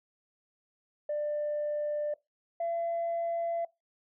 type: tone pair in turn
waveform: sine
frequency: 594 / 676.6 Hz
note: D5 / E5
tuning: +20 / +45 cents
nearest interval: major second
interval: 225 cents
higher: second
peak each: -28 dBFS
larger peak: neither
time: 1.09-2.14 / 2.6-3.65 s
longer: neither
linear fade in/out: 5 ms
effects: noise-tail reverb RT60 0.2 s tail -21 dB re dry + tanh soft clip ceiling -26 dBFS